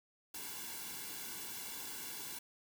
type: noise with comb filter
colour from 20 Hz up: white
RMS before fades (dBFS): -45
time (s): 0.34-2.39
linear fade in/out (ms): 5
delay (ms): 1.6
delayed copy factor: -0.8
effects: none